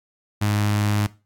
sawtooth tone with notch filter, 103.9 Hz, G#2, 1 cent sharp, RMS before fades -21 dBFS, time 0.41-1.07 s, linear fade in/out 10 ms, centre 470 Hz, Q 1.5, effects noise-tail reverb RT60 0.3 s tail -20 dB re dry + AAC 64 kbps

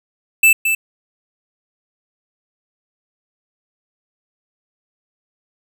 square tone with echo, 2643 Hz, E7, 4 cents sharp, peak -8 dBFS, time 0.43-0.53 s, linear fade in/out 5 ms, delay 220 ms, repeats 1, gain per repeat -7 dB, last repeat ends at 0.75 s, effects none

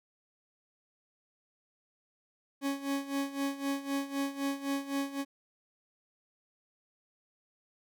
40% pulse tone with tremolo, 277.2 Hz, C#4, in tune, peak -28 dBFS, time 2.61-5.25 s, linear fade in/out 50 ms, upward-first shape sine, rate 3.9 Hz, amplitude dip 80%, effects none

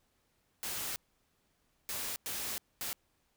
white noise bursts at uneven times, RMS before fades -38 dBFS, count 4, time 0.63-0.96 / 1.89-2.16 / 2.26-2.58 / 2.81-2.93 s, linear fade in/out 0 ms, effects pink hiss -75 dBFS RMS until 3.36 s

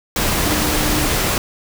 sine tone in noise, 302.1 Hz, D4, 49 cents sharp, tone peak -23 dBFS, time 0.46-1.06 s, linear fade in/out 2 ms, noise pink, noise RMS -18 dBFS, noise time 0.16-1.38 s, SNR -8 dB, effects none

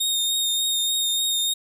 sawtooth tone with vibrato, 3694 Hz, A#7, 16 cents flat, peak -18 dBFS, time 0-1.54 s, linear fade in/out 10 ms, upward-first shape triangle, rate 3.4 Hz, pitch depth 22 cents each way, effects none

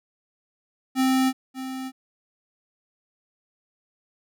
square tone with echo, 261.6 Hz, C4, in tune, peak -19 dBFS, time 0.95-1.33 s, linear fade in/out 50 ms, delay 590 ms, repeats 1, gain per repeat -12 dB, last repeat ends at 1.92 s, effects none

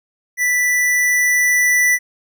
square tone with level ramp, 1975.5 Hz, B6, in tune, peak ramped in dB -15 to -12 dBFS, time 0.37-1.99 s, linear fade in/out 50 ms, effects none

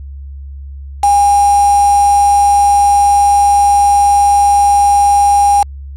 sine tone with quantisation, 812 Hz, G#5, 39 cents flat, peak -6 dBFS, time 1.03-5.63 s, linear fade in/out 5 ms, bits 3, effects added 69 Hz sine -25 dBFS peak until 5.96 s + low-pass 10000 Hz 12 dB/octave

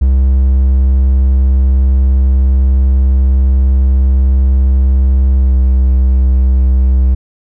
triangle tone with pitch glide, 65.8 to 64.48 Hz, C2 to C2, +10 to -25 cents, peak -4 dBFS, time 0.01-7.15 s, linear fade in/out 10 ms, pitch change -35 cents, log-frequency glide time 5.37-5.55 s, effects none

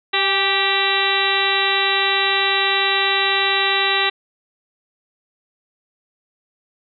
harmonic tone with a mistuned harmonic, 389.9 Hz, G4, 9 cents flat, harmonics 1 / 2 / 3 / 4 / 5 / 6 / 7 / 8 / 9 / 10, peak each -26 / -25 / -25 / -28 / -22 / -27 / -24 / -28 / -27 / -22 dBFS, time 0.13-4.1 s, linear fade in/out 10 ms, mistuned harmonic 2, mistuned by +40 cents, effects none

